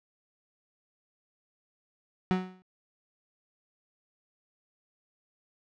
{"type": "tone with exponential decay", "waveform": "35% pulse", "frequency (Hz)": 185, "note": "F#3", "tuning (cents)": 0, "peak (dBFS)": -19, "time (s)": [2.31, 2.62], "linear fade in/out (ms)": 0, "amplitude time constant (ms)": 66, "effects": ["low-pass 3000 Hz 12 dB/octave"]}